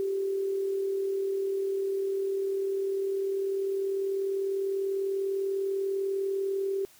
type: tone with amplitude modulation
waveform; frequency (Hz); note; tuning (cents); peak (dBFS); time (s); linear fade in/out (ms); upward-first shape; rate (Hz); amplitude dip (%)
sine; 390.5; G4; -7; -25; 0-6.85; 0; sine; 40.1; 35
effects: white hiss -57 dBFS RMS until 6.99 s